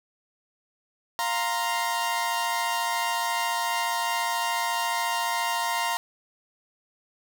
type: chord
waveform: sawtooth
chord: F suspended fourth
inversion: none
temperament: equal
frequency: 698.5 / 932.3 / 1046.5 Hz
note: F5 / Bb5 / C6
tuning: 0 / 0 / 0 cents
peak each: -28 / -23 / -28 dBFS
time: 1.19-5.97 s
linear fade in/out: 0 ms
effects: none